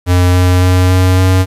square tone with pitch steps, 89.7 / 90.53 / 91.37 / 92.22 / 93.08 Hz, F2 / F#2 / F#2 / F#2 / F#2, +47 / -37 / -21 / -5 / +11 cents, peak -7 dBFS, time 0.06-1.46 s, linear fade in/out 50 ms, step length 280 ms, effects resampled to 32000 Hz + 7-bit

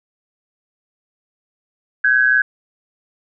sine tone pair together, 1533.4 / 1658 Hz, G6 / G#6, -39 / -3 cents, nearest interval minor second, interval 136 cents, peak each -14 dBFS, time 2.04-2.42 s, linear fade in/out 5 ms, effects none

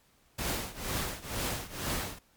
pink noise with tremolo, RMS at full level -31 dBFS, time 0.38-2.19 s, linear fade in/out 10 ms, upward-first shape triangle, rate 2.1 Hz, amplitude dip 90%, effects pink hiss -66 dBFS RMS until 2.36 s + MP3 96 kbps

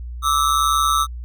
square ring-modulated tone, 1238 Hz, D#6, 9 cents flat, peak -13 dBFS, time 0.22-1.07 s, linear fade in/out 50 ms, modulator 70.6 Hz, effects added 60 Hz sine -28 dBFS peak until 1.24 s

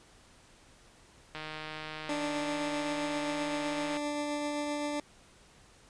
click train, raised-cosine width 0.3 ms, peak -24 dBFS, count 407, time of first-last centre 1.35-3.969 s, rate 155 Hz
20% pulse tone with tremolo, 293.8 Hz, D4, 1 cent sharp, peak -26 dBFS, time 2.09-5 s, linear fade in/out 2 ms, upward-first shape triangle, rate 7.7 Hz, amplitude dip 25%
effects pink hiss -59 dBFS RMS until 5.89 s + resampled to 22050 Hz

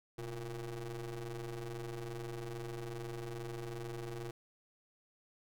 30% pulse ring-modulated tone, 113.9 Hz, A#2, 40 cents flat, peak -35 dBFS, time 0.18-4.31 s, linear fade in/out 5 ms, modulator 239 Hz, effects none

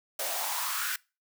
white noise with high-pass filter sweep, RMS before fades -32 dBFS, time 0.19-0.96 s, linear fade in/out 5 ms, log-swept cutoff 550 to 1600 Hz, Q 4.3, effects noise-tail reverb RT60 0.3 s tail -24 dB re dry

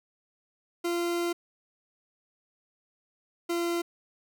40% pulse tone pair in turn, 344.8 / 342.6 Hz, F4 / F4, -22 / -33 cents, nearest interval unison, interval 11 cents, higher first, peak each -26 dBFS, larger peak neither, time 0.84-1.33 / 3.49-3.82 s, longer first, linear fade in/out 10 ms, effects none

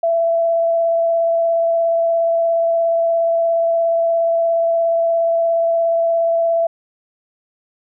sine tone with vibrato, 668 Hz, E5, 23 cents sharp, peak -13 dBFS, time 0.03-6.67 s, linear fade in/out 5 ms, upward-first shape triangle, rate 17 Hz, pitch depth 12 cents each way, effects none

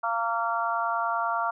harmonic tone, 230 Hz, A#3, 23 cents flat, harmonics 3 / 4 / 5 / 6, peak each -30 / -30 / -30 / -30 dBFS, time 0.03-1.51 s, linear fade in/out 10 ms, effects none

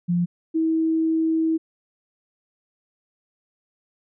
sine tone pair in turn, 174.61 / 322.3 Hz, F3 / E4, 0 / -39 cents, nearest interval major seventh, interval 1061 cents, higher second, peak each -18 dBFS, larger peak neither, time 0.08-0.26 / 0.54-1.58 s, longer second, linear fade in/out 20 ms, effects none

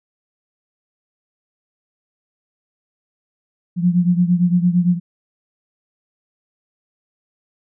sine beating tone pair, 174.61 / 183.41 Hz, F3 / F#3, 0 / -15 cents, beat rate 8.8 Hz, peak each -14 / -18 dBFS, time 3.76-5 s, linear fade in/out 50 ms, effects none

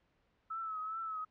sine tone with vibrato, 1300 Hz, E6, 24 cents flat, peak -37 dBFS, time 0.5-1.25 s, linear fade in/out 10 ms, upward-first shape triangle, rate 2.5 Hz, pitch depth 60 cents each way, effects pink hiss -75 dBFS RMS until 1.3 s + low-pass 3000 Hz 12 dB/octave

